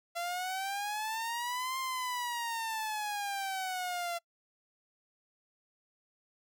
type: exponential two-way sweep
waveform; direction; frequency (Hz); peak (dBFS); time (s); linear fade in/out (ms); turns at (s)
sawtooth; up then down; 681 to 1056 to 681; -30; 0.15-4.19; 20; 1.78
effects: noise-tail reverb RT60 0.1 s tail -25 dB re dry